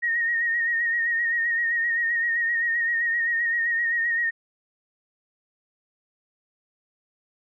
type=tone with vibrato; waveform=sine; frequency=1864.7 Hz; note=A#6; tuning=in tune; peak=-21 dBFS; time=0.02-4.31 s; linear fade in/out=20 ms; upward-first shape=sine; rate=7.7 Hz; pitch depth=40 cents each way; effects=none